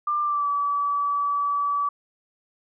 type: tone with pitch glide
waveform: sine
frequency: 1191 to 1148.4 Hz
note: D6 to D6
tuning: +24 to -39 cents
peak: -21 dBFS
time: 0.07-1.89 s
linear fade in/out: 5 ms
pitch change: -63 cents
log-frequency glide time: 0.22-0.48 s
effects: none